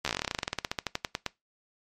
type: slowing click train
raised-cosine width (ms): 0.2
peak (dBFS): -11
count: 27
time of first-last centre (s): 0.05-1.263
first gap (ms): 13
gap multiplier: 1.09
effects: noise-tail reverb RT60 0.2 s tail -21 dB re dry + MP3 64 kbps